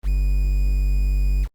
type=tone with quantisation; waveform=triangle; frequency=48.38 Hz; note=G1; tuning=22 cents flat; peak=-14 dBFS; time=0.03-1.48 s; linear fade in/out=50 ms; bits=7; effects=Opus 32 kbps